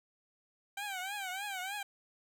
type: tone with vibrato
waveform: 15% pulse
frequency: 777 Hz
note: G5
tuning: 16 cents flat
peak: -31 dBFS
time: 0.77-1.83 s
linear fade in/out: 5 ms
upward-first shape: triangle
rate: 3.3 Hz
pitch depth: 140 cents each way
effects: none